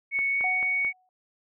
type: tone with pitch glide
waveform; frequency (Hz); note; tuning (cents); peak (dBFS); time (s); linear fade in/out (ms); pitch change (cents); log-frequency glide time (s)
sine; 2216 to 2230; C#7 to C#7; -1 to +10; -23; 0.11-0.93; 50; +11; 0.31-0.38
type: click train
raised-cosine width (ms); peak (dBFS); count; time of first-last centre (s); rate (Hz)
0.5; -24; 4; 0.19-0.848; 4.56
type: tone with exponential decay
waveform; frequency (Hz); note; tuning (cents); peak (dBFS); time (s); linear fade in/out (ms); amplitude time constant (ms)
sine; 740; F#5; 0; -27; 0.44-1.09; 1; 140
effects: none